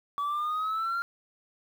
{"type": "exponential sweep", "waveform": "sine", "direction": "up", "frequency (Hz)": [1138, 1396], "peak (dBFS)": -25, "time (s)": [0.18, 1.02], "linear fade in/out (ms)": 0, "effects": ["tanh soft clip ceiling -26 dBFS", "9-bit"]}